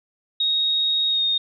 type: tone with pitch glide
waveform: sine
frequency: 3755 to 3697 Hz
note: A#7 to A#7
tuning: +12 to -15 cents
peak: -18 dBFS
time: 0.4-1.38 s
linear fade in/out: 5 ms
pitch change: -27 cents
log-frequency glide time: 1.08-1.23 s
effects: none